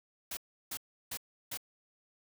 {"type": "noise bursts", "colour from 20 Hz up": "white", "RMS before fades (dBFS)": -39, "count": 4, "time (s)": [0.31, 1.574], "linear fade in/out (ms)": 5, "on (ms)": 61, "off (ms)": 340, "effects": []}